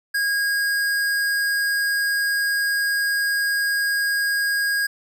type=tone; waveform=square; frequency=1635 Hz; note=G#6; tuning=28 cents flat; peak=-20 dBFS; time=0.14-4.87 s; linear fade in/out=10 ms; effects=none